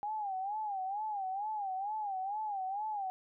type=tone with vibrato; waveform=sine; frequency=807 Hz; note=G#5; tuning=50 cents flat; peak=-34 dBFS; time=0.03-3.1 s; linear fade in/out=0 ms; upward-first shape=sine; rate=2.2 Hz; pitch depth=130 cents each way; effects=none